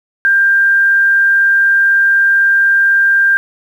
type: tone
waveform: sine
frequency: 1591 Hz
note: G6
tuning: 25 cents sharp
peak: -7 dBFS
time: 0.25-3.37 s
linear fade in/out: 0 ms
effects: 7-bit